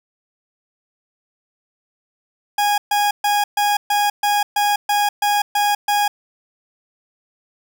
40% pulse tone bursts, 824 Hz, G#5, 14 cents flat, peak -14 dBFS, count 11, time 2.58-6.08 s, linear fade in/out 5 ms, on 200 ms, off 130 ms, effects none

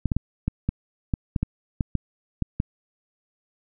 clicks, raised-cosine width 5 ms, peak -10 dBFS, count 12, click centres 0.057 / 0.118 / 0.166 / 0.48 / 0.69 / 1.138 / 1.362 / 1.43 / 1.808 / 1.953 / 2.423 / 2.601 s, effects none

